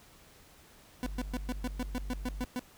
40% pulse tone bursts, 250 Hz, B3, 21 cents sharp, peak -31 dBFS, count 11, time 1.03-2.593 s, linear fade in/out 0 ms, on 33 ms, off 120 ms
triangle tone, 49 Hz, G1, in tune, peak -35 dBFS, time 1.04-2.45 s, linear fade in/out 0 ms
effects pink hiss -58 dBFS RMS until 2.77 s

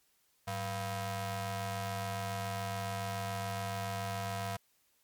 sawtooth ring-modulated tone, 293.7 Hz, D4, in tune, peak -28 dBFS, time 0.47-4.57 s, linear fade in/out 10 ms, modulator 397 Hz, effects white hiss -72 dBFS RMS until 5.03 s + MP3 96 kbps

